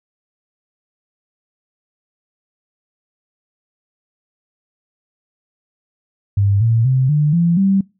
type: tone with pitch steps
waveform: sine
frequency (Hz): 100.1 / 114.32 / 130.57 / 149.12 / 170.3 / 194.5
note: G2 / A#2 / C3 / D3 / F3 / G3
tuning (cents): +37 / -33 / -3 / +27 / -43 / -13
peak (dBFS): -11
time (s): 6.37-7.81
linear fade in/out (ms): 5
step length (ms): 240
effects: noise-tail reverb RT60 0.3 s tail -25 dB re dry